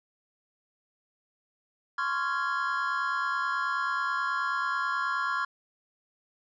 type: chord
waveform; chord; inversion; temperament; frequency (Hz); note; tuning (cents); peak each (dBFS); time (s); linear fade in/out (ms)
triangle; Db major seventh; third; just; 1039.4 / 1108.7 / 1385.9 / 1663.1; C6 / Db6 / F6 / Ab6; -12 / 0 / -14 / +2; -32 / -31 / -29 / -32; 1.98-5.45; 5
effects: resampled to 16000 Hz